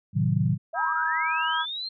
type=chord; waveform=sine; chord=A diminished seventh; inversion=none; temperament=equal; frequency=110 / 130.81 / 155.56 / 185 Hz; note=A2 / C3 / Eb3 / Gb3; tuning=0 / 0 / 0 / 0 cents; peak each=-26 / -26 / -25 / -27 dBFS; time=0.13-0.58 s; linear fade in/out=50 ms
type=linear sweep; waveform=sine; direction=up; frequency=622.3 to 4223 Hz; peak=-30 dBFS; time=0.73-1.89 s; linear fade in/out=10 ms
type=harmonic tone; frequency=320.9 Hz; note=E4; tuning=46 cents flat; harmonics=3 / 4 / 5; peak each=-28 / -28 / -28 dBFS; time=0.74-1.66 s; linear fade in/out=50 ms
effects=none